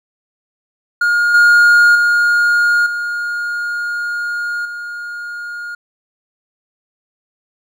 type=tone with level steps; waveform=triangle; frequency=1424 Hz; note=F6; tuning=33 cents sharp; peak=-9 / -4 / -8 / -16 / -22 dBFS; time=1.01-5.75 s; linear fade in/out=5 ms; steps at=1.34 / 1.95 / 2.86 / 4.65 s; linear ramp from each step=5 ms; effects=none